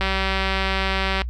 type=click train; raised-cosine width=0.3 ms; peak=-7 dBFS; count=233; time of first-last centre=0.01-1.218 s; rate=192 Hz; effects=noise-tail reverb RT60 0.1 s tail -21 dB re dry + added 60 Hz sine -25 dBFS peak until 1.29 s